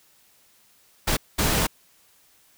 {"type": "noise bursts at uneven times", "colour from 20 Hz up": "pink", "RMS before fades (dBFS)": -22, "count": 2, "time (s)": [[1.07, 1.17], [1.38, 1.67]], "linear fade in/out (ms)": 10, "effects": ["white hiss -59 dBFS RMS until 2.57 s"]}